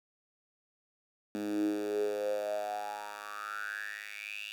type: tone with high-pass filter sweep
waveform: 10% pulse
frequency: 103.83 Hz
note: G#2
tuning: in tune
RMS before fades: -36 dBFS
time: 1.35-4.52 s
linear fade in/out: 0 ms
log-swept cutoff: 250 to 2900 Hz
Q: 9.3
effects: none